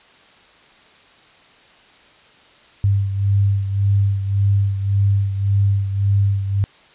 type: beating tone pair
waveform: sine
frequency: 99.2 / 101 Hz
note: G2 / G#2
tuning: +21 / -48 cents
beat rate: 1.8 Hz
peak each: -15 / -22 dBFS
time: 2.84-6.64 s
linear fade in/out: 0 ms
effects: white hiss -49 dBFS RMS until 6.94 s + resampled to 8000 Hz